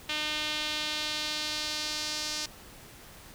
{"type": "tone with band-pass filter sweep", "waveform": "sawtooth", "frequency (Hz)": 303.7, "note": "D#4", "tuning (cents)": -42, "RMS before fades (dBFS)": -33, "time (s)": [0.09, 2.46], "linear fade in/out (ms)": 5, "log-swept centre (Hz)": [3200, 5200], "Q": 2.1, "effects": ["pink hiss -50 dBFS RMS until 3.34 s"]}